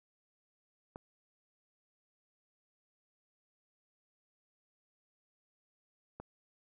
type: clicks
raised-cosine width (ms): 1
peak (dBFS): -30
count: 2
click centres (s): 0.959 / 6.2
effects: none